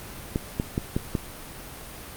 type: clicks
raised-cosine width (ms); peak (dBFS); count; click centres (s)
3; -11; 5; 0.359 / 0.599 / 0.779 / 0.965 / 1.152
effects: pink hiss -40 dBFS RMS until 2.16 s + Opus 32 kbps